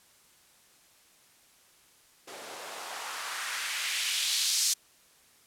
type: noise with band-pass filter sweep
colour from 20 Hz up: blue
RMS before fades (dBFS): -32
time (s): 2.27-4.74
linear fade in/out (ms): 10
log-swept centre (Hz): 400 to 5600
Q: 1.5
effects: white hiss -61 dBFS RMS until 5.46 s + low-pass 12000 Hz 12 dB/octave